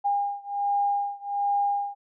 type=beating tone pair; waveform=sine; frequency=808 / 809.3 Hz; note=G#5 / G#5; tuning=-48 / -45 cents; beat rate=1.3 Hz; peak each=-26 / -27 dBFS; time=0.04-1.95 s; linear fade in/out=20 ms; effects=none